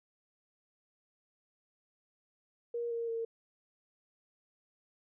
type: tone with pitch steps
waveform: sine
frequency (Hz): 472.2 / 464.6 / 457.2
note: A#4 / A#4 / A#4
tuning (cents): +22 / -6 / -34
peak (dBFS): -33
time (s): 2.74-3.25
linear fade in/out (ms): 5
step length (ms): 170
effects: none